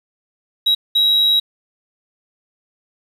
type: tone bursts at uneven times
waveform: sine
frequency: 3850 Hz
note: B7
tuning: 45 cents flat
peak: -9 dBFS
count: 2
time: 0.66-0.75 / 0.95-1.4 s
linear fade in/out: 10 ms
effects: tanh soft clip ceiling -10 dBFS + 7-bit